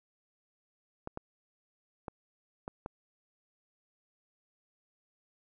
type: clicks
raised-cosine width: 1 ms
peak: -24 dBFS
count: 5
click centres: 1.074 / 1.174 / 2.082 / 2.679 / 2.861 s
effects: none